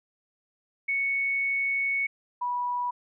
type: tone pair in turn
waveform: sine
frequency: 2217 / 977.9 Hz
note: C#7 / B5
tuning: 0 / -17 cents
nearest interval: octave + major second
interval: 1417 cents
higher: first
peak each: -24 / -26 dBFS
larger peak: first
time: 0.88-2.07 / 2.41-2.91 s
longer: first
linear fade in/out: 10 ms
effects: none